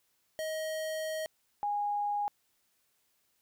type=tone pair in turn; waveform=square / sine; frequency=630 / 822.5 Hz; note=D#5 / G#5; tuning=+21 / -17 cents; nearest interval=perfect fourth; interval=462 cents; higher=second; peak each=-34 / -29 dBFS; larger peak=second; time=0.39-1.26 / 1.63-2.28 s; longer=first; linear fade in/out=0 ms; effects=white hiss -74 dBFS RMS until 3.41 s